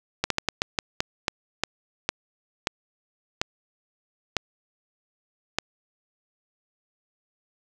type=slowing click train; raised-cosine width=0.2 ms; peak=-5 dBFS; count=14; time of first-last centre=0.24-5.586 s; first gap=63 ms; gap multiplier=1.28; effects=none